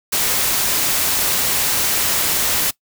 white noise, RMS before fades -18 dBFS, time 0.12-2.71 s, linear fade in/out 10 ms, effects noise-tail reverb RT60 0.1 s tail -21 dB re dry

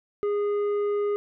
sine tone with tanh clipping, 411.1 Hz, G#4, 18 cents flat, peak -24 dBFS, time 0.23-1.16 s, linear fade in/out 0 ms, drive 7 dB, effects none

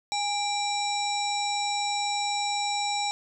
harmonic tone with a mistuned harmonic, 784 Hz, G5, in tune, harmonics 1 / 3 / 5 / 7 / 9 / 10, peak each -28 / -35 / -32 / -36 / -39 / -39 dBFS, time 0.12-3.11 s, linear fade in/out 0 ms, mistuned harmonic 1, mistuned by +78 cents, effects none

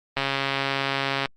click train, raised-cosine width 0.3 ms, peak -8 dBFS, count 150, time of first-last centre 0.17-1.258 s, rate 137 Hz, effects Opus 24 kbps

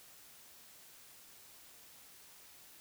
silence, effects white hiss -58 dBFS RMS until 2.8 s

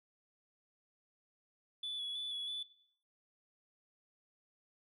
sine tone with vibrato, 3428 Hz, A7, 46 cents flat, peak -36 dBFS, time 1.83-2.63 s, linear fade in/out 5 ms, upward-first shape square, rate 3.1 Hz, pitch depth 22 cents each way, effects noise-tail reverb RT60 0.6 s tail -18 dB re dry + tanh soft clip ceiling -36 dBFS

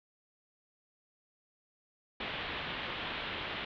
white low-pass noise, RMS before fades -39 dBFS, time 2.2-3.65 s, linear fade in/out 5 ms, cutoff 3600 Hz, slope 48 dB/octave, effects none

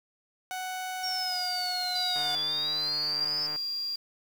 sawtooth tone with pitch glide, 743 to 727.3 Hz, F#5 to F#5, +7 to -30 cents, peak -29 dBFS, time 0.51-2.35 s, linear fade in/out 0 ms, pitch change -37 cents, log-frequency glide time 1.21-1.39 s
sine exponential two-way sweep, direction down then up, 5588 to 3439 to 5260 Hz, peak -30 dBFS, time 1.03-3.47 s, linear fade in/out 10 ms, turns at 2.4 s
sine tone, 4775 Hz, D8, 28 cents sharp, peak -30 dBFS, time 1.95-3.96 s, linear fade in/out 5 ms
click train, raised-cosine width 0.5 ms, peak -28 dBFS, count 211, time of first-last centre 2.16-3.56 s, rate 150 Hz
effects 8-bit

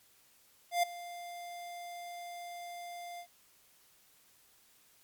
square tone with ADSR envelope, 698.5 Hz, F5, in tune, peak -25 dBFS, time 0.71-3.27 s, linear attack 120 ms, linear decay 8 ms, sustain -18 dB, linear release 76 ms, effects white hiss -65 dBFS RMS until 5.03 s + MP3 96 kbps

